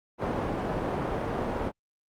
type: low-pass noise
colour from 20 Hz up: white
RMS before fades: -30 dBFS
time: 0.18-1.72 s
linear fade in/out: 50 ms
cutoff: 710 Hz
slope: 12 dB/octave
effects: Opus 32 kbps